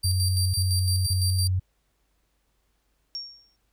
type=tone with tremolo; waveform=25% pulse; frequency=4699 Hz; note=D8; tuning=in tune; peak=-21 dBFS; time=0.03-1.48 s; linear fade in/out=10 ms; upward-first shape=square; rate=5.9 Hz; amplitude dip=55%
type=tone bursts; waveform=sine; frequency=92.7 Hz; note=F#2; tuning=4 cents sharp; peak=-21 dBFS; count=3; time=0.04-1.598 s; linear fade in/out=10 ms; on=500 ms; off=29 ms
type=tone with exponential decay; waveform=sine; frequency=5530 Hz; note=F8; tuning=18 cents flat; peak=-28 dBFS; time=3.15-3.56 s; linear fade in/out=0 ms; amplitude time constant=88 ms
effects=added 50 Hz sine -70 dBFS peak until 3.72 s + pink hiss -73 dBFS RMS until 3.72 s